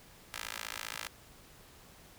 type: tone with high-pass filter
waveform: 15% pulse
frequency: 55.1 Hz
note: A1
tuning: 3 cents sharp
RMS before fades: -42 dBFS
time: 0.34-1.07 s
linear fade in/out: 0 ms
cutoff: 1600 Hz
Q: 0.83
effects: pink hiss -57 dBFS RMS until 2.18 s